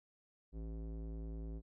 square tone with low-pass filter, 55 Hz, A1, in tune, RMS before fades -44 dBFS, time 0.52-1.62 s, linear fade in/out 50 ms, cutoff 380 Hz, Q 1.3, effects none

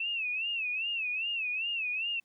sine tone with vibrato, 2637 Hz, E7, in tune, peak -30 dBFS, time 0-2.2 s, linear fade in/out 5 ms, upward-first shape sine, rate 2.5 Hz, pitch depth 130 cents each way, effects pink hiss -75 dBFS RMS until 2.24 s + high-pass 150 Hz 12 dB/octave

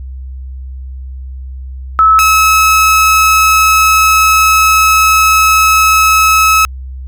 sine / 30% pulse tone pair in turn, 1300 / 1291.8 Hz, E6 / E6, -24 / -35 cents, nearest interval unison, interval 11 cents, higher first, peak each -3 dBFS, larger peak neither, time 1.99-2.19 / 2.19-6.65 s, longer second, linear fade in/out 0 ms, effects added 65 Hz sine -22 dBFS peak until 7.07 s

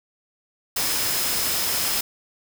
sine tone in noise, 5120 Hz, D#8, 49 cents sharp, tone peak -31 dBFS, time 0.76-2.01 s, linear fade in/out 5 ms, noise white, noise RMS -24 dBFS, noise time 0.76-2.01 s, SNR -10 dB, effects none

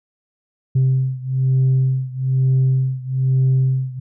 sine beating tone pair, 130.81 / 131.91 Hz, C3 / C3, 0 / +14 cents, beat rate 1.1 Hz, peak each -15 / -17 dBFS, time 0.75-4 s, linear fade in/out 10 ms, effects tanh soft clip ceiling -10 dBFS

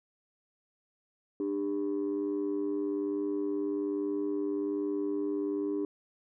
sine tone pair together, 299.2 / 400.4 Hz, D4 / G4, +32 / +37 cents, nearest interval perfect fourth, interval 505 cents, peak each -30 / -31 dBFS, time 1.4-5.85 s, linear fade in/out 2 ms, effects tanh soft clip ceiling -25 dBFS

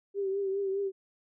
sine tone with vibrato, 392 Hz, G4, in tune, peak -28 dBFS, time 0.14-0.92 s, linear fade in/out 50 ms, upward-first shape triangle, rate 4.9 Hz, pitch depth 52 cents each way, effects none

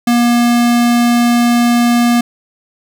square tone, 238.7 Hz, A#3, 41 cents sharp, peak -9 dBFS, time 0.07-2.21 s, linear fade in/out 5 ms, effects none

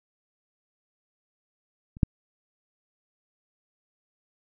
clicks, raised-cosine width 5 ms, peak -30 / -6 dBFS, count 2, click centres 1.969 / 2.032 s, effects none

